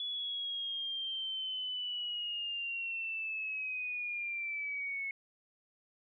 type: linear sweep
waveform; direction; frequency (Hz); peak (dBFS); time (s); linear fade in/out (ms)
sine; down; 3415 to 2185; -35; 0-5.11; 2
effects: none